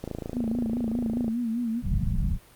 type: click train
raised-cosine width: 2 ms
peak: -19 dBFS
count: 35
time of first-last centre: 0.04-1.281 s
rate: 27.4 Hz
type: tone with vibrato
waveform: sine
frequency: 233.1 Hz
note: A#3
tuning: in tune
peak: -25 dBFS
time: 0.33-1.83 s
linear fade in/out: 50 ms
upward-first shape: sine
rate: 4.9 Hz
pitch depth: 85 cents each way
type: low-pass noise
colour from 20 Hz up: pink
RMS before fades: -25 dBFS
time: 1.82-2.39 s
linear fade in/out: 50 ms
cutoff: 200 Hz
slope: 48 dB/octave
effects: pink hiss -54 dBFS RMS until 2.55 s + Opus 48 kbps